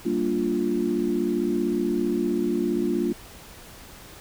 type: chord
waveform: sine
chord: G minor seventh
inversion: none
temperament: equal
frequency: 196 / 233.1 / 293.7 / 349.2 Hz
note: G3 / Bb3 / D4 / F4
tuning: 0 / 0 / 0 / 0 cents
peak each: -30 / -27 / -28 / -25 dBFS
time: 0.05-3.13 s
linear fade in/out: 10 ms
effects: pink hiss -45 dBFS RMS until 4.2 s